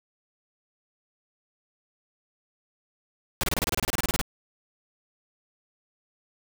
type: noise bursts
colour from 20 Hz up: pink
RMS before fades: -26 dBFS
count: 16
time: 3.41-4.214 s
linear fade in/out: 0 ms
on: 24 ms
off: 28 ms
effects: none